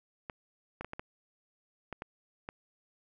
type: clicks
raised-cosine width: 0.5 ms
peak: -24 dBFS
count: 8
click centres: 0.298 / 0.81 / 0.846 / 0.934 / 0.995 / 1.927 / 2.021 / 2.489 s
effects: none